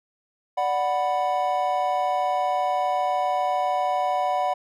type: chord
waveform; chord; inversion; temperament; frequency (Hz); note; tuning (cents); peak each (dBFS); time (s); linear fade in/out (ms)
triangle; B minor; first; equal; 587.3 / 740 / 987.8; D5 / F#5 / B5; 0 / 0 / 0; -26 / -21 / -26; 0.57-4.54; 10
effects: none